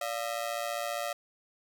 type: ring-modulated tone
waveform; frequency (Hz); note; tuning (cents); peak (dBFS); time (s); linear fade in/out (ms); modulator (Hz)
sawtooth; 640; D#5; +49; -25; 0.01-1.13; 5; 57.5
effects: none